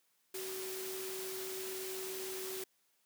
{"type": "tone in noise", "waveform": "sine", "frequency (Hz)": 378.2, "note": "F#4", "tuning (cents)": 38, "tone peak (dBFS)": -42, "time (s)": [0.34, 2.64], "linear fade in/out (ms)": 5, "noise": "white", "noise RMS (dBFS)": -44, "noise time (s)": [0.34, 2.64], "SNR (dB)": -1, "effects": ["white hiss -75 dBFS RMS until 3.05 s", "high-pass 150 Hz 12 dB/octave"]}